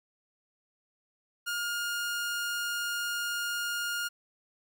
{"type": "tone", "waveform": "sawtooth", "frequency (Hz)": 1418, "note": "F6", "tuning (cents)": 26, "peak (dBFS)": -27, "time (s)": [1.46, 4.09], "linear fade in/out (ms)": 20, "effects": []}